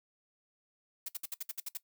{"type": "noise bursts", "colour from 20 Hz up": "blue", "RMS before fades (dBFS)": -38, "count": 9, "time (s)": [1.06, 1.773], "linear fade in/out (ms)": 5, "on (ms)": 25, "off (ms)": 61, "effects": ["noise-tail reverb RT60 0.1 s tail -18 dB re dry"]}